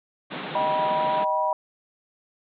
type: band-pass noise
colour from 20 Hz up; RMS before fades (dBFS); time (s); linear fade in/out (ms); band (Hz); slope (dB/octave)
pink; -34; 0.3-1.25; 20; 140 to 3900; 96
type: chord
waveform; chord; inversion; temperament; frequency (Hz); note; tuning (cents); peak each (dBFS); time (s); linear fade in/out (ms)
sine; Eb augmented; none; just; 622.3 / 777.8 / 972.3; Eb5 / G5 / B5; 0 / -14 / -27; -26 / -29 / -23; 0.55-1.53; 2
effects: none